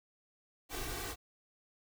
pink noise with comb filter, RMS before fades -40 dBFS, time 0.69-1.16 s, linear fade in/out 50 ms, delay 2.6 ms, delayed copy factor +0.8, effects none

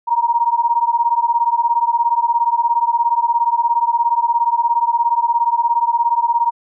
sine beating tone pair, 932 / 949 Hz, A#5 / A#5, -1 / +31 cents, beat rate 17 Hz, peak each -16 dBFS, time 0.07-6.51 s, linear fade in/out 20 ms, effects none

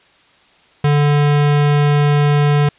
square tone, 146.1 Hz, D3, 9 cents flat, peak -11 dBFS, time 0.84-2.69 s, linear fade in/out 5 ms, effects white hiss -51 dBFS RMS until 2.78 s + resampled to 8000 Hz

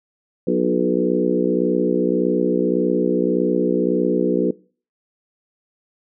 harmonic tone with a mistuned harmonic, 61.74 Hz, B1, in tune, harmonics 3 / 4 / 5 / 6 / 7 / 8, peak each -23 / -23 / -23 / -23 / -23 / -23 dBFS, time 0.47-4.51 s, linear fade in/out 5 ms, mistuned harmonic 6, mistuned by -29 cents, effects noise-tail reverb RT60 0.4 s tail -22 dB re dry

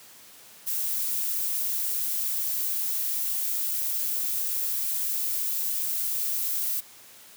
violet noise, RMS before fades -28 dBFS, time 0.66-6.81 s, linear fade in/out 20 ms, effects white hiss -50 dBFS RMS until 7.36 s + high-pass 100 Hz 12 dB/octave

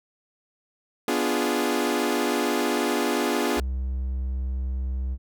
sawtooth chord, B diminished seventh, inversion none, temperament equal, 246.9 / 293.7 / 349.2 / 415.3 Hz, B3 / D4 / F4 / Ab4, 0 / 0 / 0 / 0 cents, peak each -24 dBFS, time 1.08-3.6 s, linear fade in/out 2 ms
triangle tone, 64.6 Hz, C2, 21 cents flat, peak -23 dBFS, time 3.56-5.18 s, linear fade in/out 50 ms
effects none

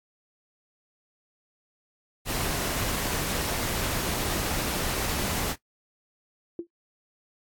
pink noise, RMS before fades -29 dBFS, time 2.25-5.56 s, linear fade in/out 50 ms
sine tone with exponential decay, 341.4 Hz, F4, 39 cents flat, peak -25 dBFS, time 6.59-6.67 s, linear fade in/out 2 ms, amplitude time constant 17 ms
effects noise-tail reverb RT60 0.1 s tail -19 dB re dry + AAC 64 kbps

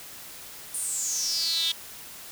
sawtooth tone with high-pass filter sweep, 329.6 Hz, E4, in tune, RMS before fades -28 dBFS, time 0.74-1.72 s, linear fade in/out 5 ms, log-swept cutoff 9600 to 3400 Hz, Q 9.4, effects white hiss -43 dBFS RMS until 2.31 s

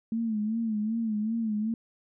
sine tone with vibrato, 220 Hz, A3, in tune, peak -26 dBFS, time 0.12-1.74 s, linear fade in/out 2 ms, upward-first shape sine, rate 2.6 Hz, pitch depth 84 cents each way, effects none

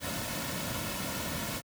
pink noise with comb filter, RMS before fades -35 dBFS, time 0-1.62 s, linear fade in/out 50 ms, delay 2.5 ms, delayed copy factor -0.55, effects high-pass 60 Hz 12 dB/octave

